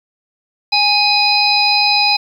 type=harmonic tone with a mistuned harmonic; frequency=830.6 Hz; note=G#5; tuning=in tune; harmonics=1 / 3 / 5 / 6; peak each=-16 / -16 / -16 / -16 dBFS; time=0.72-2.17 s; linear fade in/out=10 ms; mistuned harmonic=5; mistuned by=-44 cents; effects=7-bit